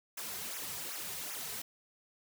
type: noise with flanger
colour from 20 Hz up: white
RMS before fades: -41 dBFS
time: 0.17-1.62 s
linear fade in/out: 5 ms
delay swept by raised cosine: 0.22 to 3.62 ms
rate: 2.6 Hz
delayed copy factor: -0.85
effects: none